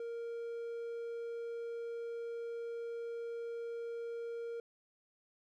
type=tone; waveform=triangle; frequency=466.2 Hz; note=A#4; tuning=in tune; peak=-37 dBFS; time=0-4.6 s; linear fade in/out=2 ms; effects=none